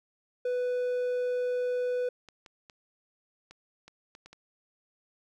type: tone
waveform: triangle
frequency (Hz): 495.9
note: B4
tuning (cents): +7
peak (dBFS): -25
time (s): 0.45-2.09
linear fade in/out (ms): 5
type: clicks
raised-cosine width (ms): 0.2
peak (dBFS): -32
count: 8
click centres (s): 2.287 / 2.462 / 2.698 / 3.51 / 3.88 / 4.151 / 4.26 / 4.33
effects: none